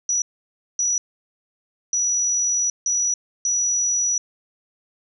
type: tone bursts at uneven times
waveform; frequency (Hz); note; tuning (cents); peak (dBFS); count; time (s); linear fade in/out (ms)
sine; 5870; F#8; -15; -18; 5; 0.09-0.22 / 0.79-0.98 / 1.93-2.7 / 2.86-3.14 / 3.45-4.18; 2
effects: none